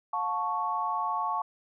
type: chord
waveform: sine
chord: F augmented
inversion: none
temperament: equal with one note detuned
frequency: 714 / 880 / 1108.7 Hz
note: F5 / A5 / C#6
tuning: +38 / 0 / 0 cents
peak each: -35 / -31 / -30 dBFS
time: 0.13-1.42 s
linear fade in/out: 5 ms
effects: none